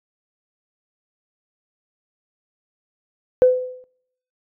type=tone with exponential decay; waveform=sine; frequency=506 Hz; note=B4; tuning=42 cents sharp; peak=-6 dBFS; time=3.42-3.84 s; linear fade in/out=0 ms; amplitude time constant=91 ms; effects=noise-tail reverb RT60 0.7 s tail -22 dB re dry + tanh soft clip ceiling -2 dBFS